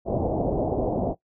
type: low-pass noise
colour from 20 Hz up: white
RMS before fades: -25 dBFS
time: 0.05-1.15 s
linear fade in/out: 50 ms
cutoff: 740 Hz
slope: 48 dB/octave
effects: noise-tail reverb RT60 0.1 s tail -17 dB re dry